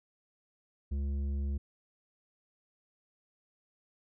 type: tone with tanh clipping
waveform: sine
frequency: 70 Hz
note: C#2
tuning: 18 cents sharp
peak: -32 dBFS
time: 0.91-1.58 s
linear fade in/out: 10 ms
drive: 9 dB
effects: none